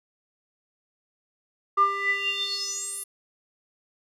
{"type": "tone with band-pass filter sweep", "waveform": "square", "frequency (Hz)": 397.2, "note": "G4", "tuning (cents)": 23, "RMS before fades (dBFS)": -27, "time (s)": [1.77, 3.04], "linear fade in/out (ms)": 10, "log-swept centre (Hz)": [1100, 11000], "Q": 9.8, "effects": []}